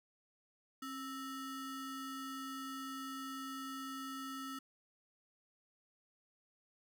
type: ring-modulated tone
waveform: square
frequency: 791 Hz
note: G5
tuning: 15 cents sharp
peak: -40 dBFS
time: 0.82-4.59 s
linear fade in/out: 5 ms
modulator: 522 Hz
effects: none